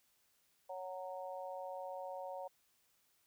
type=harmonic tone; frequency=185 Hz; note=F#3; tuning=in tune; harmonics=3 / 4 / 5; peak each=-45 / -47 / -49 dBFS; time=0.69-2.48 s; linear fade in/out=10 ms; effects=white hiss -75 dBFS RMS until 3.26 s